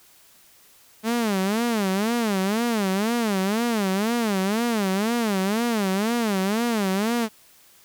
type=tone with vibrato; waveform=sawtooth; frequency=212.3 Hz; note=G#3; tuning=38 cents sharp; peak=-17 dBFS; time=1.03-7.29 s; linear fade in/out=50 ms; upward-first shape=sine; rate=2 Hz; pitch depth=210 cents each way; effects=white hiss -54 dBFS RMS until 7.84 s